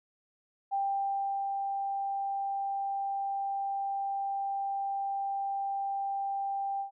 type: tone with ADSR envelope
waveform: sine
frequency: 790 Hz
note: G5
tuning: 13 cents sharp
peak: -27 dBFS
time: 0.71-6.91 s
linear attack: 26 ms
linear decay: 730 ms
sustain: -3 dB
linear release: 110 ms
effects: none